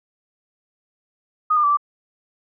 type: tone with pitch steps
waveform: sine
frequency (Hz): 1243 / 1203 / 1159 / 1168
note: D#6 / D6 / D6 / D6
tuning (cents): -2 / +41 / -23 / -10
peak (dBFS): -14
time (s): 1.5-1.772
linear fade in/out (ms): 10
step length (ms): 68
effects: none